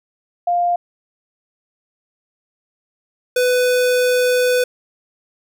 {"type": "tone pair in turn", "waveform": ["sine", "square"], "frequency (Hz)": [701, 498.4], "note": ["F5", "B4"], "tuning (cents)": [6, 16], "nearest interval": "tritone", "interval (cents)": 590, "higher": "first", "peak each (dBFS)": -14, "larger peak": "neither", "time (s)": [[0.47, 0.76], [3.36, 4.64]], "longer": "second", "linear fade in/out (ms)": 5, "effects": []}